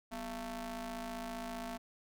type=ring-modulated tone; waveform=sawtooth; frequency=217.7 Hz; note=A3; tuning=18 cents flat; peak=-33 dBFS; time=0.11-1.78 s; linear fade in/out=20 ms; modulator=463 Hz; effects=none